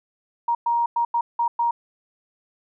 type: tone bursts at uneven times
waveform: sine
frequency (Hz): 941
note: A#5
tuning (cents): +16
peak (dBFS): -18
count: 6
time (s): 0.48-0.55 / 0.66-0.86 / 0.96-1.05 / 1.14-1.21 / 1.39-1.48 / 1.59-1.71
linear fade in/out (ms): 5
effects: none